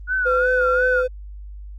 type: tone with vibrato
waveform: sine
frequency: 1443 Hz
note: F#6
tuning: 44 cents flat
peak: -18 dBFS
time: 0.07-1.04 s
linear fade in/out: 50 ms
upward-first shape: sine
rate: 2.8 Hz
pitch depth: 100 cents each way
type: tone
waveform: triangle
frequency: 506 Hz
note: B4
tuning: 42 cents sharp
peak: -16 dBFS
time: 0.25-1.08 s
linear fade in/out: 20 ms
effects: added 50 Hz sine -33 dBFS peak until 1.78 s + Opus 32 kbps